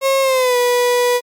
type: tone with pitch glide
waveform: 35% pulse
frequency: 540 to 489.5 Hz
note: C#5 to B4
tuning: -45 to -15 cents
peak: -11 dBFS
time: 0.01-1.21 s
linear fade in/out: 50 ms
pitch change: -170 cents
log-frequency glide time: 0.21-0.57 s
effects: Opus 48 kbps